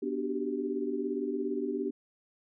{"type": "chord", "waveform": "sine", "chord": "G major seventh", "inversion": "first", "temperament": "equal with one note detuned", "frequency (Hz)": [246.9, 293.7, 374.7, 392], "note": ["B3", "D4", "F#4", "G4"], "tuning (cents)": [0, 0, 22, 0], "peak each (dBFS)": [-36, -35, -38, -34], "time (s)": [0.02, 1.91], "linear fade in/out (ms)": 10, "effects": []}